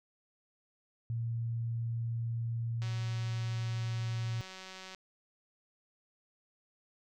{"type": "tone", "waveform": "sine", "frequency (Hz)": 115.9, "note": "A#2", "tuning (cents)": -10, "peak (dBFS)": -32, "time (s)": [1.1, 4.41], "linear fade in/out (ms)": 0}
{"type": "click train", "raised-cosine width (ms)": 0.2, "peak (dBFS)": -30, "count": 401, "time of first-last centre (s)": [2.82, 4.948], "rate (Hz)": 188}
{"effects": []}